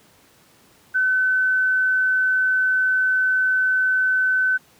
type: tone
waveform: sine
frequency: 1517 Hz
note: F#6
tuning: 43 cents sharp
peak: -16 dBFS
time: 0.94-4.58 s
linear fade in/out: 20 ms
effects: pink hiss -54 dBFS RMS until 4.79 s + high-pass 100 Hz 12 dB/octave